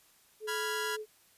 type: tone with vibrato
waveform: sine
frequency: 429.7 Hz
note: A4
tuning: 41 cents flat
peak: -37 dBFS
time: 0.4-1.06 s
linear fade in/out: 50 ms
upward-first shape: sine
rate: 9.1 Hz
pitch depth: 9 cents each way
type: chord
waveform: sawtooth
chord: F diminished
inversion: second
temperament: equal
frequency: 987.8 / 1396.9 / 1661.2 Hz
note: Cb6 / F6 / Ab6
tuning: 0 / 0 / 0 cents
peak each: -34 dBFS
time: 0.47-0.97 s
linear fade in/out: 20 ms
effects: white hiss -64 dBFS RMS until 1.37 s + resampled to 32000 Hz